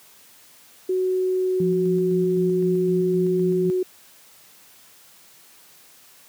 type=tone with pitch glide; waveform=sine; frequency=371.1 to 367.9 Hz; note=F#4 to F#4; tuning=+5 to -10 cents; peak=-19 dBFS; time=0.89-3.83 s; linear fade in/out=5 ms; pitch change=-15 cents; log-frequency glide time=1.4-2.54 s
type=tone with tremolo; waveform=sine; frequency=174.8 Hz; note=F3; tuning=2 cents sharp; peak=-21 dBFS; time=1.6-3.7 s; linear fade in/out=0 ms; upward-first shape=square; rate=3.9 Hz; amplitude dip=25%
effects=white hiss -51 dBFS RMS until 6.28 s + high-pass 100 Hz 12 dB/octave